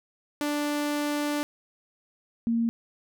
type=tone pair in turn; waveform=sawtooth / sine; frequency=293.7 / 231.2 Hz; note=D4 / A#3; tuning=0 / -14 cents; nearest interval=major third; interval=414 cents; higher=first; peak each=-22 dBFS; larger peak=neither; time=0.41-1.43 / 2.47-2.69 s; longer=first; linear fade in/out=0 ms; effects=none